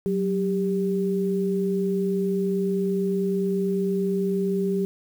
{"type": "tone pair together", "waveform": "sine", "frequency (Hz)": [186.65, 395.5], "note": ["F#3", "G4"], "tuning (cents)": [15, 15], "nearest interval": "octave + minor second", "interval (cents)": 1300, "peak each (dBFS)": -24, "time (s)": [0.06, 4.85], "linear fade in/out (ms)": 0, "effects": ["8-bit"]}